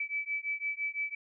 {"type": "beating tone pair", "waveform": "sine", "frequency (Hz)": [2301, 2306.9], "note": ["D7", "D7"], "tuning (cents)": [-36, -32], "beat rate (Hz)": 5.9, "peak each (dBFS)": [-35, -35], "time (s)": [0, 1.15], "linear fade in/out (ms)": 5, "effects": []}